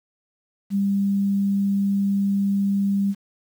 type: tone with quantisation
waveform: sine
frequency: 198.7 Hz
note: G3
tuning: 24 cents sharp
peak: -18 dBFS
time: 0.7-3.15 s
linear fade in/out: 50 ms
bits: 8
effects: none